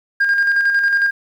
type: tone with tremolo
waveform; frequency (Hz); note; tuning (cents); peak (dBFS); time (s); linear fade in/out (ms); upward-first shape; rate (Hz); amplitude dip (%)
sine; 1613; G6; +49; -9; 0.2-1.11; 10; square; 11; 45
effects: tanh soft clip ceiling -10 dBFS + 8-bit